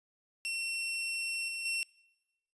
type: tone with level steps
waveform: sawtooth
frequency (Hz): 2715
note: F7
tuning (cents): -50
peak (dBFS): -30 / -33 / -28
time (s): 0.45-1.83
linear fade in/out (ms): 0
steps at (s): 1.48 / 1.65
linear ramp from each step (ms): 5
effects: noise-tail reverb RT60 1.0 s tail -24 dB re dry + resampled to 24000 Hz